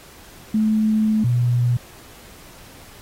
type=tone pair in turn; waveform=sine; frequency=216.7 / 121.62 Hz; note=A3 / B2; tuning=-26 / -26 cents; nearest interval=minor seventh; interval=1000 cents; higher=first; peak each=-15 dBFS; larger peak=neither; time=0.54-1.24 / 1.24-1.77 s; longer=first; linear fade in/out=5 ms; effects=pink hiss -45 dBFS RMS until 3.01 s + AAC 48 kbps